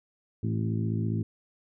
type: harmonic tone with a mistuned harmonic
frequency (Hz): 55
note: A1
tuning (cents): 0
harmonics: 2 / 3 / 4 / 5 / 6 / 7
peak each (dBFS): -28 / -33 / -33 / -40 / -38 / -43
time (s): 0.43-1.23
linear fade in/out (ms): 5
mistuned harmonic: 5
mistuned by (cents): -38
effects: none